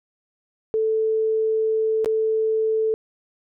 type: tone with dropouts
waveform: sine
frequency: 440 Hz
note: A4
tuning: in tune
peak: -18 dBFS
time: 0.74-2.94 s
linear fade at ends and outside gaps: 0 ms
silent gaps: 2.046-2.059 s
effects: none